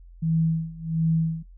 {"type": "tone with tremolo", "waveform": "sine", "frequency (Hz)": 162.3, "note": "E3", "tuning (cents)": -27, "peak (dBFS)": -18, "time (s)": [0.22, 1.43], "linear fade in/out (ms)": 10, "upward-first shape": "sine", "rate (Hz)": 1.4, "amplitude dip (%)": 90, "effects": ["noise-tail reverb RT60 0.1 s tail -18 dB re dry", "added 43 Hz sine -44 dBFS peak until 1.57 s"]}